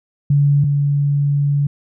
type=tone pair in turn; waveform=sine; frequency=143 / 143 Hz; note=D3 / D3; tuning=-46 / -46 cents; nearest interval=unison; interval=0 cents; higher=neither; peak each=-10 / -13 dBFS; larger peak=first; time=0.3-0.64 / 0.64-1.67 s; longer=second; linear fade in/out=5 ms; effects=none